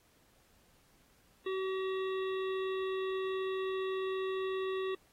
harmonic tone with a mistuned harmonic, 379.9 Hz, F#4, 46 cents sharp, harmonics 1 / 3 / 5 / 7 / 9 / 10, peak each -33 / -43 / -47 / -50 / -52 / -53 dBFS, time 1.46-4.95 s, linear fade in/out 5 ms, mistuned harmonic 7, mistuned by +35 cents, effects pink hiss -68 dBFS RMS until 5.12 s + AAC 48 kbps

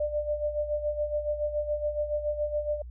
sine tone with tremolo, 595 Hz, D5, 22 cents sharp, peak -24 dBFS, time 0-2.82 s, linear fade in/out 5 ms, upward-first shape sine, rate 7.1 Hz, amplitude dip 70%, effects added 60 Hz sine -39 dBFS peak until 2.9 s

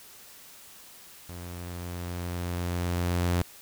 sawtooth tone with level ramp, 87.8 Hz, F2, 10 cents sharp, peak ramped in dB -35 to -19 dBFS, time 1.29-3.42 s, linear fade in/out 0 ms, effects white hiss -50 dBFS RMS until 3.61 s

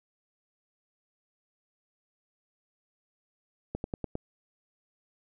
slowing click train, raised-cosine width 2 ms, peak -19 dBFS, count 5, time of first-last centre 3.75-4.154 s, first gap 91 ms, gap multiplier 1.07, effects none

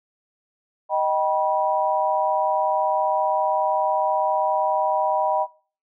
sine chord, Eb augmented, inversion none, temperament just, 622.3 / 777.8 / 972.3 Hz, Eb5 / G5 / B5, 0 / -14 / -27 cents, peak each -23 dBFS, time 0.89-5.47 s, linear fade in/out 50 ms, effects noise-tail reverb RT60 0.4 s tail -21 dB re dry

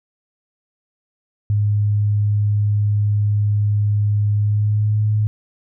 sine tone with pitch glide, 103.83 to 106.44 Hz, G#2 to G#2, 0 to +43 cents, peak -14 dBFS, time 1.5-5.27 s, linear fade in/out 0 ms, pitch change +43 cents, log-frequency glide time 4.35-5.01 s, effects none

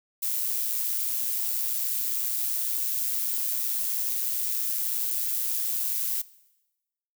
violet noise with amplitude modulation, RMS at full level -26 dBFS, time 0.22-6.22 s, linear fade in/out 10 ms, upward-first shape sine, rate 119 Hz, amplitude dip 45%, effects noise-tail reverb RT60 1.0 s tail -20 dB re dry

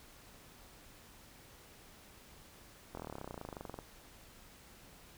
slowing click train, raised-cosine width 1 ms, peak -29 dBFS, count 26, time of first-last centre 2.95-3.789 s, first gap 23 ms, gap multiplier 1.03, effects pink hiss -58 dBFS RMS until 5.17 s

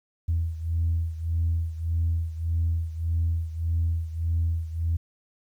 sine beating tone pair, 82.41 / 84.11 Hz, E2 / E2, 0 / +35 cents, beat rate 1.7 Hz, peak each -24 / -28 dBFS, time 0.28-4.97 s, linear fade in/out 10 ms, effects tanh soft clip ceiling -17 dBFS + 10-bit

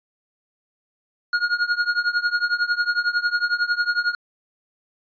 square tone with tremolo, 1434 Hz, F6, 45 cents sharp, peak -16 dBFS, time 1.33-4.15 s, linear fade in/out 2 ms, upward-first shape triangle, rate 11 Hz, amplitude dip 95%, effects resampled to 11025 Hz

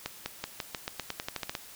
accelerating click train, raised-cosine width 0.2 ms, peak -15 dBFS, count 14, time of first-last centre 0.06-1.552 s, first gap 200 ms, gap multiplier 0.9, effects white hiss -49 dBFS RMS until 1.75 s

